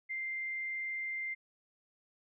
sine tone, 2093 Hz, C7, in tune, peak -35 dBFS, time 0.09-1.35 s, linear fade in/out 20 ms, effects none

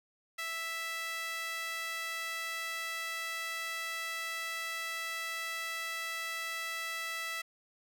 sawtooth tone with high-pass filter, 659.3 Hz, E5, in tune, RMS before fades -38 dBFS, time 0.38-7.42 s, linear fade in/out 10 ms, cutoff 1800 Hz, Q 2, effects none

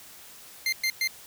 25% pulse tone bursts, 2093 Hz, C7, in tune, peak -20 dBFS, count 3, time 0.66-1.075 s, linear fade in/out 2 ms, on 65 ms, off 110 ms, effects white hiss -48 dBFS RMS until 1.26 s

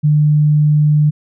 sine tone, 150 Hz, D3, 37 cents sharp, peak -8 dBFS, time 0.03-1.11 s, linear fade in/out 20 ms, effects none

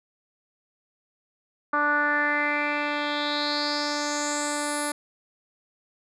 10% pulse tone with low-pass filter sweep, 293.7 Hz, D4, in tune, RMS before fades -26 dBFS, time 1.73-4.92 s, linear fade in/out 5 ms, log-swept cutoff 1300 to 11000 Hz, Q 5.2, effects none

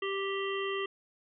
harmonic tone, 392 Hz, G4, in tune, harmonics 1 / 3 / 5 / 7 / 8, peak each -33 / -38 / -40 / -41 / -42 dBFS, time 0.02-0.86 s, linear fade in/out 5 ms, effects none

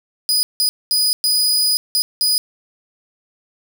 sawtooth tone bursts at uneven times, 4961 Hz, D#8, 6 cents flat, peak -11 dBFS, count 6, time 0.29-0.43 / 0.6-0.69 / 0.91-1.13 / 1.24-1.77 / 1.95-2.02 / 2.21-2.38 s, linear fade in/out 0 ms, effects none

